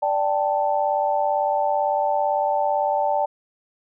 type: chord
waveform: sine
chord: D suspended fourth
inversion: none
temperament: just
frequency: 587.3 / 783.1 / 881 Hz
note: D5 / G5 / A5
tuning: 0 / -2 / +2 cents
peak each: -23 dBFS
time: 0.02-3.26 s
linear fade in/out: 10 ms
effects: none